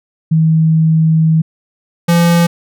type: tone pair in turn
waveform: sine / square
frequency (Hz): 160 / 170.82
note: D#3 / F3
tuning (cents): +49 / -38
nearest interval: minor second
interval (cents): 113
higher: second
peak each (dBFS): -7 / -8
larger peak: first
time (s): 0.31-1.42 / 2.08-2.47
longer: first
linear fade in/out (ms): 10
effects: none